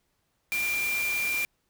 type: tone in noise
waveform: sine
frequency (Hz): 2379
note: D7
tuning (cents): +22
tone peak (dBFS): -26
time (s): 0.52-1.45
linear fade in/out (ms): 0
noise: white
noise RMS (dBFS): -35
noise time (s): 0.52-1.45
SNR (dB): +6
effects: pink hiss -74 dBFS RMS until 1.69 s